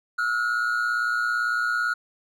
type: tone pair together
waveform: triangle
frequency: 1318.5 / 1436.3 Hz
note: E6 / F6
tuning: 0 / +48 cents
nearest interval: minor second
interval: 148 cents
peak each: -27 / -21 dBFS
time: 0.18-1.94 s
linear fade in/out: 10 ms
effects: none